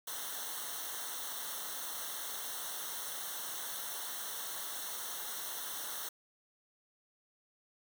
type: noise with comb filter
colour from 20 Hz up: white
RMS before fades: -41 dBFS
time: 0.07-6.09 s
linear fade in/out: 5 ms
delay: 0.41 ms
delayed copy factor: -1
effects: none